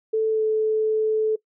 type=tone with pitch glide; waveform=sine; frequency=440 to 435.2 Hz; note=A4 to A4; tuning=0 to -19 cents; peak=-18 dBFS; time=0.13-1.36 s; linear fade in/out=10 ms; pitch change=-19 cents; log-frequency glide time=0.3-0.43 s; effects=noise-tail reverb RT60 0.1 s tail -21 dB re dry